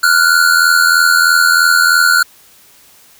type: tone pair together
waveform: square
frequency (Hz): 1396.9 / 1480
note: F6 / F#6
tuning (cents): 0 / 0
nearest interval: minor second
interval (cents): 100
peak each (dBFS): -11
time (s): 0.03-2.23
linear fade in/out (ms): 5
effects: white hiss -45 dBFS RMS until 3.19 s